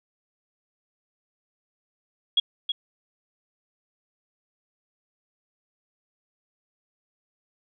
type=tone with echo; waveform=sine; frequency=3322 Hz; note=G#7; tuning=in tune; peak=-16 dBFS; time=2.37-2.4 s; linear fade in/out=5 ms; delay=320 ms; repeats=1; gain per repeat=-7 dB; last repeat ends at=2.72 s; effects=none